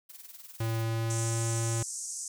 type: noise with tremolo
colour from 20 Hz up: blue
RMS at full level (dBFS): -45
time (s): 0.09-0.84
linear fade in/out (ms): 10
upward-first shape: triangle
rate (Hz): 20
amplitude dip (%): 80
type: tone with pitch glide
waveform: square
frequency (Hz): 113.1 to 114.48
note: A2 to A#2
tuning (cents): +48 to -31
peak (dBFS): -29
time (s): 0.6-1.83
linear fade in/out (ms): 5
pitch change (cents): +21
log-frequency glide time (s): 0.78-1.42
type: band-pass noise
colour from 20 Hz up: white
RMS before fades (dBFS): -38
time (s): 1.1-2.28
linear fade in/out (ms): 2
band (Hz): 5900 to 8800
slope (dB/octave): 48
effects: none